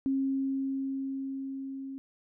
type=tone with level ramp; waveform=sine; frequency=270 Hz; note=C#4; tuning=45 cents flat; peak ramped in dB=-25 to -37 dBFS; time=0.06-1.98 s; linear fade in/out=0 ms; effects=none